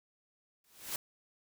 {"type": "noise with exponential growth", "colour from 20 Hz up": "white", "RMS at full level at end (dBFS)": -34, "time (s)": [0.64, 0.96], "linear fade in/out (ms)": 2, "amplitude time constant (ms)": 69, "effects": []}